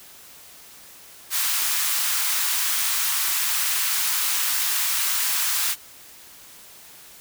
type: high-pass noise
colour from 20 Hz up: white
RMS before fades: -23 dBFS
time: 1.3-5.76 s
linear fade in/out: 50 ms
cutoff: 960 Hz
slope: 24 dB/octave
effects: white hiss -46 dBFS RMS until 7.2 s